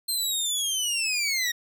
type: linear sweep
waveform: 20% pulse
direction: down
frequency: 4186 to 1864.7 Hz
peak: -19 dBFS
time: 0.08-1.52 s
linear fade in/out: 10 ms
effects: none